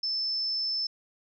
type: tone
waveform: sine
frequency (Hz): 5274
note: E8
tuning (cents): 0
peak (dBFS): -27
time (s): 0.03-0.87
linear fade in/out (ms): 5
effects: none